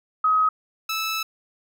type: tone pair in turn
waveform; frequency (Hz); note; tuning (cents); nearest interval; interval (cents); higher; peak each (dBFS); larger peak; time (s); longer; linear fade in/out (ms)
sine / 15% pulse; 1267 / 1310.2; D#6 / E6; +31 / -11; minor second; 58; second; -16 / -18; first; 0.24-0.49 / 0.89-1.23; second; 5
effects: none